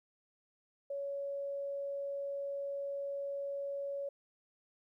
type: tone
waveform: sine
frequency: 560 Hz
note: C#5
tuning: 18 cents sharp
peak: -36 dBFS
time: 0.9-4.09 s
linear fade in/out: 5 ms
effects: 13-bit